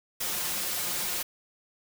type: noise with comb filter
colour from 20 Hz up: white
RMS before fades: -31 dBFS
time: 0.2-1.23 s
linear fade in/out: 10 ms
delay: 5.6 ms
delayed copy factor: +0.6
effects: none